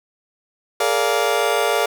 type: chord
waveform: 30% pulse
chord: Bb dominant seventh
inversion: third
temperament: just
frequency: 419.5 / 466.2 / 582.7 / 699.2 Hz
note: Ab4 / Bb4 / D5 / F5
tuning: +17 / 0 / -14 / +2 cents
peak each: -20 dBFS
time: 0.8-1.86 s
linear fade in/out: 5 ms
effects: none